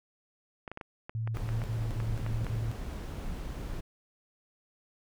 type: clicks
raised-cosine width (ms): 0.5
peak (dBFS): -25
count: 12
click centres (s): 0.678 / 0.716 / 0.774 / 0.812 / 1.095 / 1.275 / 1.371 / 1.49 / 1.618 / 2.002 / 2.264 / 2.467
type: tone bursts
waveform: sine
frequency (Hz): 112.3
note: A2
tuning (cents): +36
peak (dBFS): -30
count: 6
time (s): 1.15-2.715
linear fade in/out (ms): 0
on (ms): 220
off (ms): 49
type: noise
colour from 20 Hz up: brown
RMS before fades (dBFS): -37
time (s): 1.34-3.81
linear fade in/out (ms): 10
effects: none